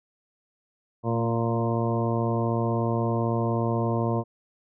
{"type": "harmonic tone with a mistuned harmonic", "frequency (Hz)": 116.1, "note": "A#2", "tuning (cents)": -7, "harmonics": [1, 2, 3, 4, 5, 6, 8, 9], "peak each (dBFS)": [-26, -29, -31, -32, -33, -34, -35, -36], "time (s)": [1.03, 4.24], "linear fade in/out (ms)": 50, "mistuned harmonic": 2, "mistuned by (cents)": -20, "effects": []}